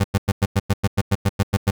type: tone bursts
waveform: 30% pulse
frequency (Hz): 99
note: G2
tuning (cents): +18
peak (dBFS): -12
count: 13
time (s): 0-1.71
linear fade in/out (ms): 10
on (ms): 42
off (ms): 97
effects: none